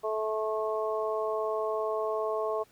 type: harmonic tone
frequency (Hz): 217.4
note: A3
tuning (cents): -21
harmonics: 2 / 3 / 4 / 5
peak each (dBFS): -31 / -32 / -40 / -35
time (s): 0.03-2.64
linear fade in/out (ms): 20
effects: pink hiss -62 dBFS RMS until 2.71 s + high-pass 60 Hz 12 dB/octave